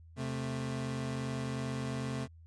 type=tone pair together; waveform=30% pulse; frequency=131.3 / 220 Hz; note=C3 / A3; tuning=+6 / 0 cents; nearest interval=major sixth; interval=894 cents; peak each=-33 / -37 dBFS; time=0.16-2.28 s; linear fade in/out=50 ms; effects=added 82 Hz sine -52 dBFS peak until 2.46 s + resampled to 22050 Hz